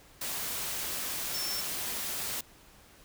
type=tone in noise; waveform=sine; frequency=5390 Hz; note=E8; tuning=38 cents sharp; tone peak=-34 dBFS; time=1.34-1.61 s; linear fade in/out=5 ms; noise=white; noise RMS=-35 dBFS; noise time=0.21-2.41 s; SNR=-2 dB; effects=pink hiss -57 dBFS RMS until 3.04 s